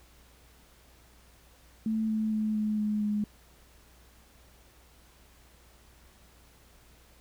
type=tone with pitch steps; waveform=sine; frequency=220 / 217.7 / 215.5 / 213.2 / 211 / 208.9 Hz; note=A3 / A3 / A3 / G#3 / G#3 / G#3; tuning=0 / -18 / -36 / +46 / +28 / +10 cents; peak=-26 dBFS; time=1.86-3.24 s; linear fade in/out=2 ms; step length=230 ms; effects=added 60 Hz sine -59 dBFS peak until 7.2 s + pink hiss -60 dBFS RMS until 7.2 s